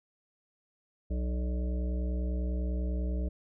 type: harmonic tone with a mistuned harmonic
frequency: 61.74 Hz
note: B1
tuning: in tune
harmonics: 1 / 3 / 5 / 7 / 9 / 10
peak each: -29 / -39 / -43 / -46 / -48 / -49 dBFS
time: 1.1-3.29 s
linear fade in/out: 10 ms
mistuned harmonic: 9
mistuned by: +36 cents
effects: none

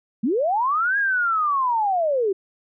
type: linear two-way sweep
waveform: sine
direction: up then down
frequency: 196 to 1661.2 to 367.4 Hz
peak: -18 dBFS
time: 0.23-2.33 s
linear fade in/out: 10 ms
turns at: 0.98 s
effects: none

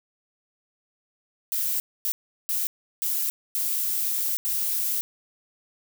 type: noise bursts at uneven times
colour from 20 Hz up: violet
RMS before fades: -26 dBFS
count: 6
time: 1.52-1.8 / 2.05-2.12 / 2.49-2.67 / 3.02-3.3 / 3.55-4.37 / 4.45-5.01 s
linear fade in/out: 0 ms
effects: none

